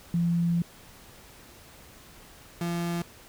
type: tone pair in turn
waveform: sine / 35% pulse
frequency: 170.7 / 171.29 Hz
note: F3 / F3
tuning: -39 / -33 cents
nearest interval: unison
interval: 6 cents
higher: second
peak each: -22 / -26 dBFS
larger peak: first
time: 0.14-0.62 / 2.61-3.02 s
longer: first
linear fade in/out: 2 ms
effects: pink hiss -51 dBFS RMS until 3.28 s